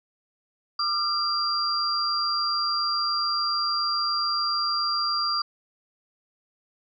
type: tone cluster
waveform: sine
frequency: 1195 / 1362 / 4755 Hz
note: D6 / F6 / D8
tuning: +30 / -44 / +21 cents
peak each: -27 / -33 / -25 dBFS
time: 0.79-5.42 s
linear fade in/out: 5 ms
effects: none